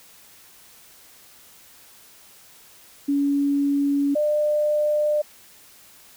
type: tone pair in turn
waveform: sine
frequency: 282.7 / 599 Hz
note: C#4 / D5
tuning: +34 / +34 cents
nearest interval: octave + minor second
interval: 1300 cents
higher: second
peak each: -18 dBFS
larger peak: neither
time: 3.08-4.15 / 4.15-5.22 s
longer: neither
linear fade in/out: 10 ms
effects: white hiss -50 dBFS RMS until 6.16 s